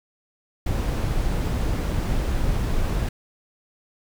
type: noise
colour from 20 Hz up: brown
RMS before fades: -23 dBFS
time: 0.66-3.09 s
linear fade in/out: 5 ms
effects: none